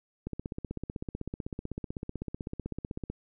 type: click train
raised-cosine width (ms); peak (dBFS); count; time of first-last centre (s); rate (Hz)
3; -22; 46; 0.27-3.1; 15.9
effects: none